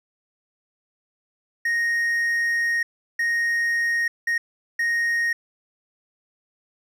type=tone bursts at uneven times; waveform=triangle; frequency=1864.7 Hz; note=A#6; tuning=in tune; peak=-18 dBFS; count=4; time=1.65-2.83 / 3.19-4.08 / 4.27-4.38 / 4.79-5.33 s; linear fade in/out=5 ms; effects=none